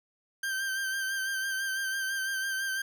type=tone with vibrato; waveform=40% pulse; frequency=1568 Hz; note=G6; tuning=in tune; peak=-29 dBFS; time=0.43-2.82 s; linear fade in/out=5 ms; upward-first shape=sine; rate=6 Hz; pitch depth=31 cents each way; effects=none